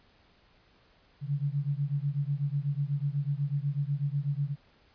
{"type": "beating tone pair", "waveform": "sine", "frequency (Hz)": [139, 147.1], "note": ["C#3", "D3"], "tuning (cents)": [5, 3], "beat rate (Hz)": 8.1, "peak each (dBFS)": [-30, -31], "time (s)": [1.21, 4.56], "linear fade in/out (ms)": 50, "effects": ["pink hiss -63 dBFS RMS until 4.94 s", "resampled to 11025 Hz"]}